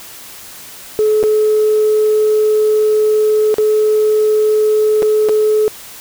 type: tone with dropouts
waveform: sine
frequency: 428.6 Hz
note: A4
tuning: 45 cents flat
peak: -8 dBFS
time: 0.99-5.68 s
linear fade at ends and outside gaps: 0 ms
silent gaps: 1.229-1.237 / 3.542-3.583 / 5.022-5.028 / 5.287-5.293 s
effects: tanh soft clip ceiling -5 dBFS + white hiss -34 dBFS RMS until 6 s